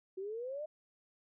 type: exponential sweep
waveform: sine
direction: up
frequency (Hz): 370 to 625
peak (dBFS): -38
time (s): 0.17-0.66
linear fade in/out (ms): 10
effects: none